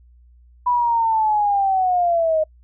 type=linear sweep; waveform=sine; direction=down; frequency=988 to 618 Hz; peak=-15 dBFS; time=0.66-2.44 s; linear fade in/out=10 ms; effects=noise-tail reverb RT60 0.1 s tail -26 dB re dry + added 60 Hz sine -47 dBFS peak until 2.63 s